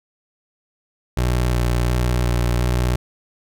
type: tone with vibrato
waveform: 25% pulse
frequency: 60.5 Hz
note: B1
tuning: 35 cents flat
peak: -13 dBFS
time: 1.17-2.96 s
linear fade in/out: 5 ms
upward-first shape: square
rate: 1.4 Hz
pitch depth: 20 cents each way
effects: none